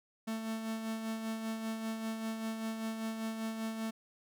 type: tone with tremolo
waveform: 45% pulse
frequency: 222.5 Hz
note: A3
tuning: 20 cents sharp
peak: -34 dBFS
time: 0.27-3.91 s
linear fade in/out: 10 ms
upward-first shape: sine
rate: 5.1 Hz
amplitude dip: 45%
effects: none